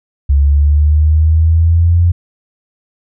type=linear sweep; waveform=sine; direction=up; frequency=69.3 to 87.4 Hz; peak=-6 dBFS; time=0.29-2.12 s; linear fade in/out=10 ms; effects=none